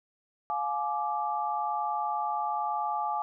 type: chord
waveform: sine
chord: D diminished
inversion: first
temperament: just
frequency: 704.8 / 845.8 / 1174.7 Hz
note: F5 / Ab5 / D6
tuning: +16 / +31 / 0 cents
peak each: -35 / -30 / -33 dBFS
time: 0.5-3.22 s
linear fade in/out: 0 ms
effects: none